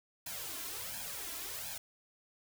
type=noise with flanger; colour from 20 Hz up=white; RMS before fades=-42 dBFS; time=0.26-1.78 s; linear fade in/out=5 ms; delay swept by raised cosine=1.2 to 3 ms; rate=1.4 Hz; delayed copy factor=+0.85; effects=none